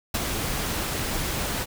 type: noise with ADSR envelope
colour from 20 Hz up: pink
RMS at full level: -24 dBFS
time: 0.14-1.66 s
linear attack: 6 ms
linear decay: 40 ms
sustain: -4 dB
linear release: 38 ms
effects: none